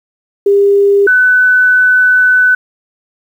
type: tone pair in turn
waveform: sine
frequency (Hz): 401.1 / 1500.9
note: G4 / F#6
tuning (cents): +40 / +24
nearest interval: octave + major seventh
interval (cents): 2284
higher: second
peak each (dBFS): -5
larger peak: neither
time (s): 0.46-1.07 / 1.07-2.55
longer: second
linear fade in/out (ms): 5
effects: 7-bit